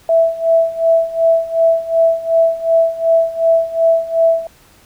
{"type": "tone with tremolo", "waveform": "sine", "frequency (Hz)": 659.3, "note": "E5", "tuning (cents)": 0, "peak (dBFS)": -7, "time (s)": [0.09, 4.47], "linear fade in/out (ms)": 2, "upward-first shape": "sine", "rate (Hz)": 2.7, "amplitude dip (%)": 85, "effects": ["pink hiss -48 dBFS RMS until 4.85 s"]}